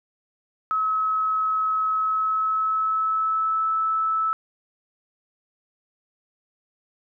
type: tone with pitch glide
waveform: sine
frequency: 1286 to 1308.5 Hz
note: E6 to E6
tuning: -43 to -13 cents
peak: -20 dBFS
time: 0.71-4.33 s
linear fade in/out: 0 ms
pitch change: +30 cents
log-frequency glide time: 1.9-3.67 s
effects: none